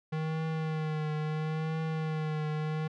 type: tone with vibrato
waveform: square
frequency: 156.3 Hz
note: D#3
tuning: 8 cents sharp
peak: -31 dBFS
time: 0.12-2.88 s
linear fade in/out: 10 ms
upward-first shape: triangle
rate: 0.74 Hz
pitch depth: 40 cents each way
effects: low-pass 3000 Hz 12 dB/octave